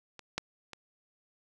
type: clicks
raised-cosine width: 0.2 ms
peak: -28 / -14 / -26 dBFS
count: 3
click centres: 0.193 / 0.38 / 0.733 s
effects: none